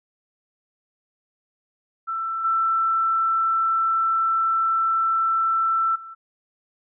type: tone with level steps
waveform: sine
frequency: 1334 Hz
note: E6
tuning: 20 cents sharp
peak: -24 / -18 / -36 dBFS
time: 2.07-6.15 s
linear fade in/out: 20 ms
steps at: 2.44 / 5.95 s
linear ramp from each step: 10 ms
effects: none

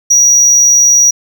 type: tone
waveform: triangle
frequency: 5780 Hz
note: F#8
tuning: 41 cents flat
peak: -3 dBFS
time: 0.1-1.11 s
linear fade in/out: 10 ms
effects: none

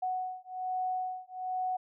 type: beating tone pair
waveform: sine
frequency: 740 / 741.2 Hz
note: F#5 / F#5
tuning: 0 / +3 cents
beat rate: 1.2 Hz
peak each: -35 / -35 dBFS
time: 0.02-1.77 s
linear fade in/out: 10 ms
effects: none

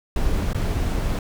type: noise with dropouts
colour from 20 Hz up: brown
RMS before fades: -22 dBFS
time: 0.16-1.19 s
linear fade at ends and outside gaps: 2 ms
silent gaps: 0.532-0.546 s
effects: none

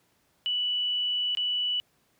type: tone with dropouts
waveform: sine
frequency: 2960 Hz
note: F#7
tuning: in tune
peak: -25 dBFS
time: 0.46-1.8 s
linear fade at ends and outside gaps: 0 ms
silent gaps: 1.35-1.372 s
effects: pink hiss -68 dBFS RMS until 2.19 s + high-pass 80 Hz 12 dB/octave

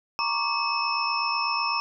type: tone cluster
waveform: sine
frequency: 935 / 1103 / 1171 / 2573 / 5320 Hz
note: A#5 / C#6 / D6 / E7 / E8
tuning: +5 / -9 / -5 / -43 / +15 cents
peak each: -30 dBFS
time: 0.19-1.8 s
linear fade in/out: 0 ms
effects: none

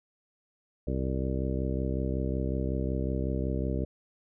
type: harmonic tone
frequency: 65.41 Hz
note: C2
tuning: in tune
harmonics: 1 / 2 / 3 / 4 / 5 / 6 / 7 / 9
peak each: -31 / -34 / -36 / -37 / -38 / -39 / -39 / -41 dBFS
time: 0.87-3.85 s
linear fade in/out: 5 ms
effects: none

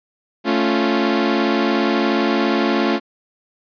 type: chord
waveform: sawtooth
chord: A augmented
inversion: none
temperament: equal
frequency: 220 / 277.2 / 349.2 Hz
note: A3 / C#4 / E#4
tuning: 0 / 0 / 0 cents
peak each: -16 dBFS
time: 0.44-3 s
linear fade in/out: 50 ms
effects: resampled to 11025 Hz

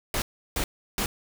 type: noise bursts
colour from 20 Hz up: pink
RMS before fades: -27 dBFS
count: 3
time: 0.14-1.06 s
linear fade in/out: 2 ms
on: 80 ms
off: 340 ms
effects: none

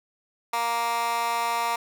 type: tone with high-pass filter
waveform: 15% pulse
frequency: 233.8 Hz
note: A#3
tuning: 5 cents sharp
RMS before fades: -26 dBFS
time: 0.53-1.76 s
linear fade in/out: 5 ms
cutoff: 990 Hz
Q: 2.4
effects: none

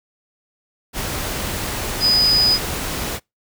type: tone in noise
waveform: sine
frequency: 4978 Hz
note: D#8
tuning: in tune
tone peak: -12 dBFS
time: 2-2.59 s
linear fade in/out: 50 ms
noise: pink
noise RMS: -25 dBFS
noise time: 0.93-3.2 s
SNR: +10 dB
effects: noise-tail reverb RT60 0.2 s tail -26 dB re dry

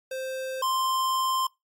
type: tone pair in turn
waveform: square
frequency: 523.3 / 1046.6 Hz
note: C5 / C6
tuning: 0 / 0 cents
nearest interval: octave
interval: 1200 cents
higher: second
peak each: -31 / -24 dBFS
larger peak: second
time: 0.11-0.62 / 0.62-1.47 s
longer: second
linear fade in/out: 5 ms
effects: noise-tail reverb RT60 0.2 s tail -24 dB re dry + MP3 64 kbps

